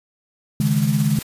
sine chord, C# suspended second, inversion none, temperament equal with one note detuned, 138.59 / 155.56 / 209.9 Hz, C#3 / D#3 / G#3, 0 / 0 / +19 cents, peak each -20 dBFS, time 0.6-1.19 s, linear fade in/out 2 ms
white noise with tremolo, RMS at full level -31 dBFS, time 0.6-1.23 s, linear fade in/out 10 ms, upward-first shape sine, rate 18 Hz, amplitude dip 35%
effects resampled to 32000 Hz

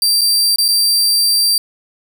sawtooth tone with dropouts, 4699 Hz, D8, in tune, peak -8 dBFS, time 0.02-1.58 s, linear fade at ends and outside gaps 2 ms, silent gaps 0.211-0.215 / 0.56-0.584 / 0.682-0.686 s, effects none

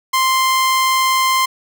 sawtooth tone, 1046.5 Hz, C6, in tune, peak -9 dBFS, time 0.13-1.46 s, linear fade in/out 10 ms, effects none

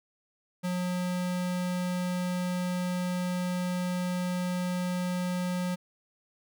square tone, 180 Hz, F#3, 47 cents flat, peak -29 dBFS, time 0.63-5.76 s, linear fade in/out 20 ms, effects none

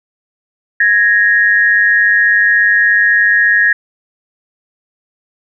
sine tone pair together, 1661.2 / 1864.6 Hz, G#6 / A#6, 0 / 0 cents, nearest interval major second, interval 200 cents, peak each -10 dBFS, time 0.8-3.73 s, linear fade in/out 5 ms, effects none

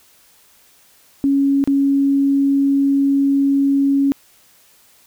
sine tone with dropouts, 277.2 Hz, C#4, in tune, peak -12 dBFS, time 1.24-4.12 s, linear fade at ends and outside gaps 0 ms, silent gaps 1.64-1.675 s, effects white hiss -52 dBFS RMS until 5.06 s

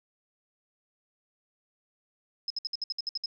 sine tone bursts, 5130 Hz, E8, 48 cents flat, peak -29 dBFS, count 10, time 2.48-3.259 s, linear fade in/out 2 ms, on 23 ms, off 61 ms, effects none

